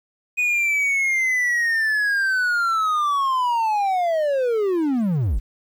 triangle linear sweep, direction down, 2489 to 35 Hz, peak -16 dBFS, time 0.37-5.4 s, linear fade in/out 20 ms, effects 9-bit

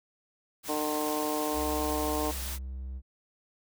white noise, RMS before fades -38 dBFS, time 0.63-2.59 s, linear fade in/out 50 ms
harmonic tone, 151.4 Hz, D#3, 47 cents flat, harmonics 2 / 3 / 4 / 5 / 6 / 7, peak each -33 / -35 / -36 / -37 / -38 / -38 dBFS, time 0.68-2.32 s, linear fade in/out 20 ms
triangle tone with pitch glide, 65.8 to 65.01 Hz, C2 to C2, +10 to -11 cents, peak -33 dBFS, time 1.53-3.02 s, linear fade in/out 50 ms, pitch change -21 cents, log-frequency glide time 2.18-2.78 s
effects none

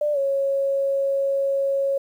sine tone with pitch glide, 593 to 550.1 Hz, D5 to C#5, +17 to -13 cents, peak -19 dBFS, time 0.01-1.98 s, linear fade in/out 5 ms, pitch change -130 cents, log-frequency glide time 0.13-0.18 s, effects 9-bit

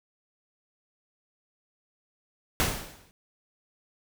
pink noise with exponential decay, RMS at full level -23 dBFS, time 2.6-3.11 s, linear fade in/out 0 ms, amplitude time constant 110 ms, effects none

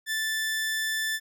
sawtooth tone, 1760 Hz, A6, in tune, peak -23 dBFS, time 0.06-1.2 s, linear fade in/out 50 ms, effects none

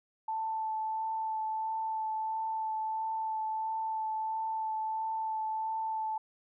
sine tone with vibrato, 880 Hz, A5, in tune, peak -31 dBFS, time 0.28-6.18 s, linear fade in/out 5 ms, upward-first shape sine, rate 1.5 Hz, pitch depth 12 cents each way, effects none

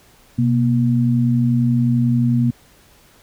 sine tone pair together, 126.3 / 237.6 Hz, B2 / A#3, +39 / +33 cents, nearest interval major seventh, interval 1094 cents, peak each -16 dBFS, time 0.38-2.51 s, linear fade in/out 10 ms, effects pink hiss -51 dBFS RMS until 3.22 s

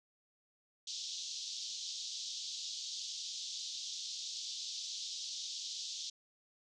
pink band-pass noise, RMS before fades -43 dBFS, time 0.87-6.1 s, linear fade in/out 5 ms, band 3400 to 6600 Hz, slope 48 dB/octave, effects none

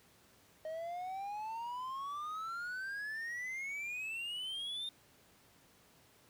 triangle exponential sweep, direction up, 622.3 to 3659 Hz, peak -37 dBFS, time 0.65-4.89 s, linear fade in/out 2 ms, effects pink hiss -65 dBFS RMS until 6.29 s + high-pass 80 Hz 12 dB/octave

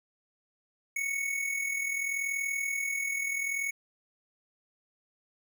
square tone with amplitude modulation, 2217 Hz, C#7, in tune, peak -28 dBFS, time 0.96-3.71 s, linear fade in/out 5 ms, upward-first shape sine, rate 40.7 Hz, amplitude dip 55%, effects none

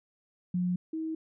sine tone pair in turn, 179.3 / 319.5 Hz, F3 / D#4, +46 / +46 cents, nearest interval minor seventh, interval 1000 cents, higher second, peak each -26 / -31 dBFS, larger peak first, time 0.54-0.76 / 0.93-1.15 s, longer neither, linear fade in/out 5 ms, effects none

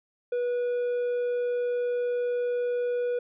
triangle tone, 487.3 Hz, B4, 23 cents flat, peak -23 dBFS, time 0.32-3.19 s, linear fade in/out 5 ms, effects resampled to 8000 Hz

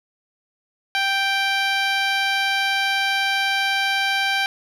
10% pulse tone with band-pass filter, 784 Hz, G5, in tune, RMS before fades -21 dBFS, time 0.95-4.46 s, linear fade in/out 0 ms, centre 1600 Hz, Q 0.51, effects none

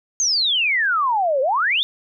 sine exponential two-way sweep, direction down then up, 6560 to 508 to 3714 Hz, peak -16 dBFS, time 0.2-1.83 s, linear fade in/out 0 ms, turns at 1.41 s, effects none

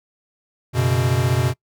square chord, F# suspended fourth, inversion none, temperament equal, 92.5 / 123.47 / 138.59 Hz, F#2 / B2 / C#3, 0 / 0 / 0 cents, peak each -24 / -19 / -24 dBFS, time 0.73-1.54 s, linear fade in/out 50 ms, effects noise-tail reverb RT60 0.1 s tail -24 dB re dry

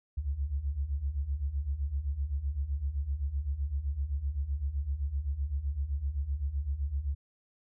sine beating tone pair, 65.4 / 73.2 Hz, C2 / D2, 0 / -5 cents, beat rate 7.8 Hz, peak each -35 / -31 dBFS, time 0.17-7.15 s, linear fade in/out 10 ms, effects none

